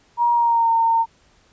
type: tone with pitch glide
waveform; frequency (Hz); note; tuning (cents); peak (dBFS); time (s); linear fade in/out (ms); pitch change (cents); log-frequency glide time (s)
sine; 949 to 913.5; A#5 to A#5; +31 to -35; -14; 0.17-1.06; 50; -66; 0.33-0.71
effects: pink hiss -57 dBFS RMS until 1.52 s + resampled to 16000 Hz